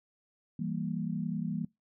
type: chord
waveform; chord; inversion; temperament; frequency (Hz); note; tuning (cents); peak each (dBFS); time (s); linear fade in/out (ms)
sine; E diminished; none; equal; 164.81 / 196 / 233.1; E3 / G3 / Bb3; 0 / 0 / 0; -35 / -36 / -36; 0.59-1.65; 5
effects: noise-tail reverb RT60 0.2 s tail -23 dB re dry